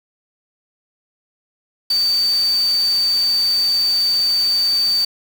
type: tone in noise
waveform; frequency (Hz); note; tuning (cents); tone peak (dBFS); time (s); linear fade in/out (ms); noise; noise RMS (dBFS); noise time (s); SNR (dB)
sine; 4591; D8; -40; -14; 1.9-5.05; 5; white; -32; 1.9-5.05; +15
effects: none